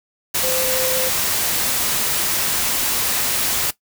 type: tone in noise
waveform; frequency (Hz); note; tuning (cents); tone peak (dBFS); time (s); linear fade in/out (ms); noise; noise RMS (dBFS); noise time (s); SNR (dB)
sine; 516; C5; -24; -23; 0.43-1.09; 10; white; -20; 0.34-3.71; -6
effects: noise-tail reverb RT60 0.1 s tail -17 dB re dry